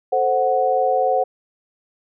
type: chord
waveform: sine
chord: F# diminished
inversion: first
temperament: equal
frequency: 440 / 523.3 / 740 Hz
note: A4 / C5 / F#5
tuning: 0 / 0 / 0 cents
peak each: -24 / -19 / -18 dBFS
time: 0.12-1.24 s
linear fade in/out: 10 ms
effects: none